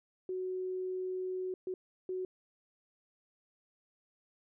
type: tone bursts at uneven times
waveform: sine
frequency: 370.6 Hz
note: F#4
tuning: 3 cents sharp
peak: -34 dBFS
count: 3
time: 0.29-1.54 / 1.67-1.74 / 2.09-2.25 s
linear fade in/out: 2 ms
effects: none